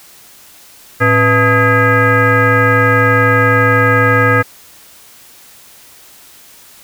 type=tone with frequency modulation; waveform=sine; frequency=875 Hz; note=A5; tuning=10 cents flat; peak=-7 dBFS; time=1-4.43 s; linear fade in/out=20 ms; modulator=382 Hz; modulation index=2.7; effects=white hiss -41 dBFS RMS until 6.83 s